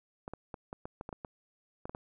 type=clicks; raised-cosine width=1 ms; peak=-26 dBFS; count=12; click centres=0.279 / 0.336 / 0.542 / 0.729 / 0.855 / 1.011 / 1.091 / 1.128 / 1.248 / 1.855 / 1.895 / 1.949 s; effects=none